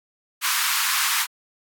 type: high-pass noise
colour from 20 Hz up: pink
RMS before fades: -22 dBFS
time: 0.41-1.27 s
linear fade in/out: 50 ms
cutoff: 990 Hz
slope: 48 dB/octave
effects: AAC 64 kbps